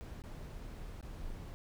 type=noise with dropouts; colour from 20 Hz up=brown; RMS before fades=-45 dBFS; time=0.01-1.54 s; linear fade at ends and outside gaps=0 ms; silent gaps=0.22-0.238 / 1.011-1.027 s; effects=none